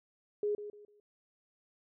sine tone with echo, 415.3 Hz, G#4, in tune, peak -29 dBFS, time 0.43-0.55 s, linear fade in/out 2 ms, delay 150 ms, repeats 3, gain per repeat -11 dB, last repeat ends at 1 s, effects none

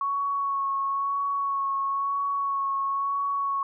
sine tone with vibrato, 1108.7 Hz, C#6, in tune, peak -24 dBFS, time 0.01-3.63 s, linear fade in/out 2 ms, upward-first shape sine, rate 1 Hz, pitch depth 18 cents each way, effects none

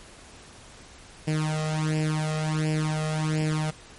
sawtooth tone with flanger, 155.1 Hz, D#3, 5 cents flat, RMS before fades -26 dBFS, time 1.27-3.71 s, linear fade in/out 10 ms, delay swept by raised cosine 0.39 to 1.59 ms, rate 1.4 Hz, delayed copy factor +0.85, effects pink hiss -48 dBFS RMS until 3.98 s + MP3 48 kbps

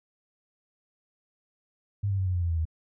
sine tone with pitch steps, 101 / 97.67 / 94.45 / 91.34 / 88.33 / 85.42 / 82.61 / 79.89 Hz, G#2 / G2 / F#2 / F#2 / F2 / F2 / E2 / D#2, -48 / -6 / +36 / -22 / +20 / -38 / +4 / +46 cents, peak -24 dBFS, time 2.03-2.654 s, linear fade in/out 10 ms, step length 78 ms, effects none

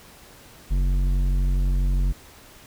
sine tone with tanh clipping, 46.11 Hz, F#1, 5 cents flat, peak -20 dBFS, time 0.7-2.13 s, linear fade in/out 20 ms, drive 11 dB, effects pink hiss -48 dBFS RMS until 2.66 s

